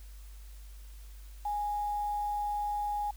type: tone with quantisation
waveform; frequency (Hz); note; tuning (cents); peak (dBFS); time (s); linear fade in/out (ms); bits
sine; 828; G#5; -5; -30; 1.45-3.11; 5; 9
effects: added 50 Hz sine -45 dBFS peak until 3.16 s + white hiss -60 dBFS RMS until 3.16 s